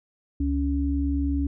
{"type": "tone pair together", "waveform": "sine", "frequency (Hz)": [70.15, 280.6], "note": ["C#2", "C#4"], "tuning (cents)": [21, 21], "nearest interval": "2 octaves", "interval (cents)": 2400, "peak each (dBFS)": [-24, -25], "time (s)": [0.4, 1.47], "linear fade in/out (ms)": 5, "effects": []}